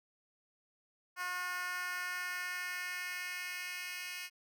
10% pulse tone with high-pass filter sweep, 360.5 Hz, F#4, 45 cents flat, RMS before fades -40 dBFS, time 1.16-4.3 s, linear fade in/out 50 ms, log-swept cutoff 1200 to 2700 Hz, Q 1.9, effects none

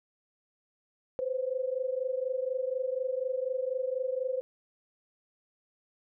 sine tone pair together, 507 / 531.1 Hz, B4 / C5, +45 / +26 cents, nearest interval minor second, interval 81 cents, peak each -31 / -33 dBFS, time 1.19-4.41 s, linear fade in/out 0 ms, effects none

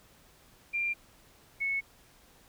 sine tone pair in turn, 2383 / 2202 Hz, D7 / C#7, +25 / -12 cents, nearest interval minor second, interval 137 cents, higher first, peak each -28 dBFS, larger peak neither, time 0.73-0.94 / 1.6-1.81 s, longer neither, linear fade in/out 20 ms, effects pink hiss -60 dBFS RMS until 2.48 s

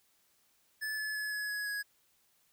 square tone with pitch steps, 1734 / 1720 / 1706.2 / 1692.4 / 1678.8 / 1665.3 Hz, A6 / A6 / G#6 / G#6 / G#6 / G#6, -26 / -40 / +46 / +32 / +18 / +4 cents, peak -35 dBFS, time 0.81-1.83 s, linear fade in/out 20 ms, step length 170 ms, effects white hiss -71 dBFS RMS until 2.52 s

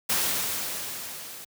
white noise with level ramp, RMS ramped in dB -24 to -42 dBFS, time 0.09-1.45 s, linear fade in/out 10 ms, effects high-pass 80 Hz 12 dB/octave

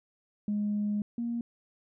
sine tone pair in turn, 207.7 / 235.3 Hz, G#3 / A#3, 0 / +16 cents, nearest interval major second, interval 216 cents, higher second, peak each -26 / -29 dBFS, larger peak first, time 0.48-1.02 / 1.18-1.41 s, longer first, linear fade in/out 2 ms, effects tanh soft clip ceiling -23 dBFS

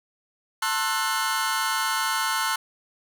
sawtooth chord, F# half-diminished seventh, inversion first, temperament just, 888 / 1065.6 / 1332 / 1480 Hz, A5 / C6 / E6 / F#6, +16 / +31 / +18 / 0 cents, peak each -25 dBFS, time 0.62-2.56 s, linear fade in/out 5 ms, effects none

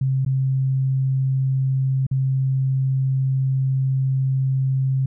sine tone with dropouts, 133 Hz, C3, 29 cents sharp, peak -17 dBFS, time 0.01-5.06 s, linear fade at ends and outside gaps 5 ms, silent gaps 0.25-0.262 / 2.067-2.112 s, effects none

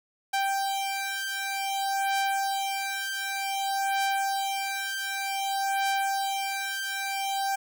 sawtooth beating tone pair, 784 / 784.54 Hz, G5 / G5, 0 / +1 cents, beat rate 0.54 Hz, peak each -26 dBFS, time 0.33-7.56 s, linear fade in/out 10 ms, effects none

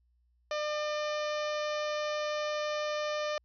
harmonic tone with a mistuned harmonic, 601 Hz, D5, 40 cents sharp, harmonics 1 / 2 / 3 / 4 / 5 / 6 / 7 / 8 / 9 / 10, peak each -32 / -38 / -42 / -44 / -46 / -48 / -49 / -50 / -51 / -52 dBFS, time 0.51-3.38 s, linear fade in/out 2 ms, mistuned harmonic 9, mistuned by +23 cents, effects added 60 Hz sine -67 dBFS peak until 3.44 s

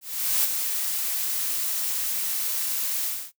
blue noise with ADSR envelope, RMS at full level -21 dBFS, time 0.01-3.32 s, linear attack 430 ms, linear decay 20 ms, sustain -6 dB, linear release 260 ms, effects noise-tail reverb RT60 0.1 s tail -18 dB re dry

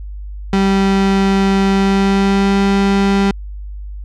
35% pulse tone with pitch glide, 194.8 to 197.41 Hz, G3 to G3, -11 to +12 cents, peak -9 dBFS, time 0.53-3.31 s, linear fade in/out 2 ms, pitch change +23 cents, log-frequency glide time 1.7-2.59 s, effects added 50 Hz sine -25 dBFS peak until 4.04 s + low-pass 5000 Hz 12 dB/octave

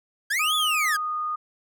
45% pulse linear two-way sweep, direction up then down, 1556 to 3500 to 1556 Hz, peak -22 dBFS, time 0.3-0.97 s, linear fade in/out 10 ms, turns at 0.55 s
sine tone with pitch glide, 1245 to 1230 Hz, D#6 to D#6, +1 to -20 cents, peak -25 dBFS, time 0.39-1.36 s, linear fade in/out 10 ms, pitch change -21 cents, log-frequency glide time 0.75-1.17 s
effects none

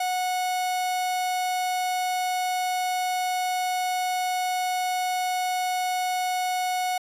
45% pulse tone, 733 Hz, F#5, 16 cents flat, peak -24 dBFS, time 0-6.98 s, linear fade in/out 5 ms, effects resampled to 32000 Hz

